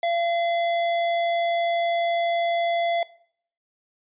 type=tone; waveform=square; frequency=683 Hz; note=F5; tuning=39 cents flat; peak=-22 dBFS; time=0.03-3.03 s; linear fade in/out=2 ms; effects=noise-tail reverb RT60 0.6 s tail -19 dB re dry + resampled to 8000 Hz